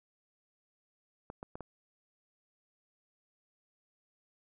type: clicks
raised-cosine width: 1 ms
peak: -28 dBFS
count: 4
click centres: 1.301 / 1.429 / 1.555 / 1.607 s
effects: none